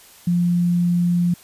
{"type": "tone", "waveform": "sine", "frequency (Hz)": 174.7, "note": "F3", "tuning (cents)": 1, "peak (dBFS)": -15, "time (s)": [0.27, 1.34], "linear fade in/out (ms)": 5, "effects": ["white hiss -47 dBFS RMS until 1.43 s", "resampled to 32000 Hz"]}